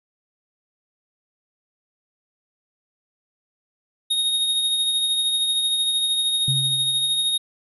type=tone with tremolo; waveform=square; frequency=3729 Hz; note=A#7; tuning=in tune; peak=-18 dBFS; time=4.1-7.38 s; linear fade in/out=10 ms; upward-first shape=triangle; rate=13 Hz; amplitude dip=40%
type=tone with exponential decay; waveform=sine; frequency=136.1 Hz; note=C#3; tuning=31 cents flat; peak=-20 dBFS; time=6.48-7.36 s; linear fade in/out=2 ms; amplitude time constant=190 ms
effects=resampled to 32000 Hz